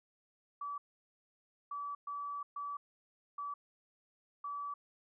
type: tone bursts at uneven times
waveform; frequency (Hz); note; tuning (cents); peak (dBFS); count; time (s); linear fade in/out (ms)
sine; 1150; D6; -37; -38; 6; 0.61-0.78 / 1.71-1.95 / 2.07-2.43 / 2.56-2.77 / 3.38-3.54 / 4.44-4.74; 5
effects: none